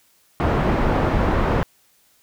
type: low-pass noise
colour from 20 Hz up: pink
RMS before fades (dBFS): -19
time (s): 0.4-1.63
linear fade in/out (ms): 0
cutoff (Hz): 1300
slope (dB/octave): 12
effects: white hiss -59 dBFS RMS until 2.22 s